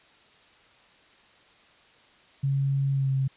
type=tone with pitch glide; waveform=sine; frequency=137.5 to 134.2 Hz; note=C#3 to C3; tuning=-14 to +44 cents; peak=-22 dBFS; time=2.43-3.28 s; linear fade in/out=10 ms; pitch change=-42 cents; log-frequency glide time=2.92-3.11 s; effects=white hiss -57 dBFS RMS until 3.36 s + resampled to 8000 Hz